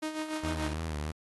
sawtooth tone with tremolo, 311.1 Hz, D#4, in tune, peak -27 dBFS, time 0.02-0.74 s, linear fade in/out 10 ms, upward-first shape sine, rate 6.9 Hz, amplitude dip 60%
sawtooth tone with vibrato, 77.8 Hz, D#2, in tune, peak -29 dBFS, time 0.43-1.12 s, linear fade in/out 10 ms, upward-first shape sine, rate 3.1 Hz, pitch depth 91 cents each way
effects AAC 32 kbps

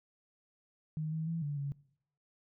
sine tone with pitch steps, 155.5 / 159.2 / 165.5 / 145.2 / 141.1 Hz, D#3 / D#3 / E3 / D3 / C#3, -1 / +40 / +7 / -19 / +31 cents, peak -33 dBFS, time 0.97-1.72 s, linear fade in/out 0 ms, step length 150 ms, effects noise-tail reverb RT60 0.7 s tail -22 dB re dry

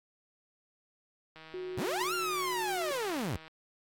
click train, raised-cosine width 0.3 ms, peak -34 dBFS, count 338, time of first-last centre 1.36-3.479 s, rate 159 Hz
sine tone, 367.4 Hz, F#4, 12 cents flat, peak -36 dBFS, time 1.54-2.91 s, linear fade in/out 0 ms
sawtooth linear two-way sweep, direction up then down, 66.9 to 1415 to 66.9 Hz, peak -28 dBFS, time 1.77-3.37 s, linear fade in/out 10 ms, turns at 2.14 s
effects AAC 64 kbps

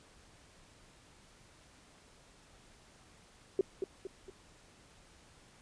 sine tone with echo, 382.4 Hz, G4, 43 cents flat, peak -24 dBFS, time 3.59-3.61 s, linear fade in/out 2 ms, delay 230 ms, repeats 3, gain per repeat -7 dB, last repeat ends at 4.3 s, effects pink hiss -61 dBFS RMS until 5.61 s + resampled to 22050 Hz

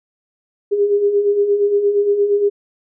sine beating tone pair, 399.9 / 408.5 Hz, G4 / G#4, +35 / -29 cents, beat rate 8.6 Hz, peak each -21 / -13 dBFS, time 0.71-2.5 s, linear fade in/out 20 ms, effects none

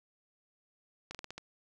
slowing click train, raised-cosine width 0.2 ms, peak -25 dBFS, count 6, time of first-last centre 1.11-1.38 s, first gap 37 ms, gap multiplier 1.19, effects none

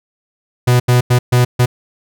45% pulse tone bursts at uneven times, 123.47 Hz, B2, in tune, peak -8 dBFS, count 5, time 0.67-0.8 / 0.88-1.01 / 1.1-1.19 / 1.32-1.45 / 1.59-1.66 s, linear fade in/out 10 ms, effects none

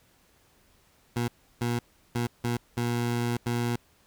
20% pulse tone bursts at uneven times, 119.4 Hz, A#2, 42 cents sharp, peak -21 dBFS, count 6, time 1.16-1.28 / 1.61-1.79 / 2.15-2.27 / 2.44-2.57 / 2.77-3.37 / 3.46-3.76 s, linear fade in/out 5 ms, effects pink hiss -63 dBFS RMS until 4.06 s

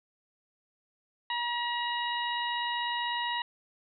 harmonic tone, 956 Hz, A#5, 43 cents sharp, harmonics 1 / 2 / 3 / 4, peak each -32 / -35 / -37 / -38 dBFS, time 1.3-3.42 s, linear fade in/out 2 ms, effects none

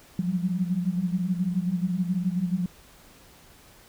sine tone cluster, 175.5 / 187 / 194.2 Hz, F3 / F#3 / G3, +9 / +19 / -16 cents, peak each -26 / -29 / -31 dBFS, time 0.19-2.66 s, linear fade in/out 2 ms, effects pink hiss -53 dBFS RMS until 3.88 s

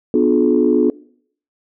sine chord, B diminished seventh, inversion none, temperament just, 246.9 / 296.3 / 355.6 / 426.7 Hz, B3 / D4 / F4 / Ab4, 0 / +15 / +31 / +47 cents, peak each -16 dBFS, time 0.14-0.9 s, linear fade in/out 2 ms, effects noise-tail reverb RT60 0.6 s tail -21 dB re dry + tanh soft clip ceiling -2 dBFS

